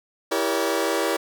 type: chord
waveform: sawtooth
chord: E diminished seventh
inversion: none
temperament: just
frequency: 329.6 / 395.6 / 474.7 / 569.6 Hz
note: E4 / G4 / Bb4 / Db5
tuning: 0 / +16 / +31 / +47 cents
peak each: -23 dBFS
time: 0.31-1.17 s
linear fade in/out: 10 ms
effects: none